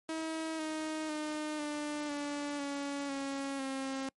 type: tone with pitch steps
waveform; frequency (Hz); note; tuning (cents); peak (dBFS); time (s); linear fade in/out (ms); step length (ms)
sawtooth; 320.4 / 312.4 / 304.5 / 296.9 / 289.4 / 282.2 / 275.1 / 268.2; E4 / D#4 / D#4 / D4 / D4 / C#4 / C#4 / C4; -49 / +7 / -37 / +19 / -25 / +31 / -13 / +43; -31; 0.09-4.09; 2; 500
effects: noise-tail reverb RT60 0.1 s tail -26 dB re dry + MP3 48 kbps